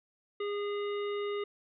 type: harmonic tone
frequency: 409.4 Hz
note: G#4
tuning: 25 cents flat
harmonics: 1 / 3 / 5 / 7 / 9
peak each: -32 / -42 / -46 / -49 / -51 dBFS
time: 0.4-1.44 s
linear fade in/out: 5 ms
effects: none